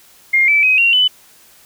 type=tone with pitch steps; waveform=sine; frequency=2123 / 2315 / 2525 / 2753 / 3002 Hz; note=C7 / D7 / D#7 / F7 / F#7; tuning=+25 / -25 / +25 / -25 / +24 cents; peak=-9 dBFS; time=0.33-1.08 s; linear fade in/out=10 ms; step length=150 ms; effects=white hiss -47 dBFS RMS until 1.65 s